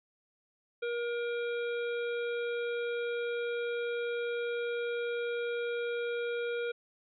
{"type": "harmonic tone with a mistuned harmonic", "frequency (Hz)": 475, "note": "A#4", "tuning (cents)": 33, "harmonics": [1, 3, 5, 7, 8], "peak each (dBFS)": [-32, -40, -44, -50, -53], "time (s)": [0.82, 6.72], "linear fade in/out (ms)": 10, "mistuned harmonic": 7, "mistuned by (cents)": -21, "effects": []}